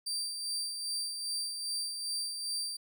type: tone with tremolo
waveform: 30% pulse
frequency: 4684 Hz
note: D8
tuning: 5 cents flat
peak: -29 dBFS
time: 0.06-2.77 s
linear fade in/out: 10 ms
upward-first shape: sine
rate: 2.5 Hz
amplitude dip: 45%
effects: none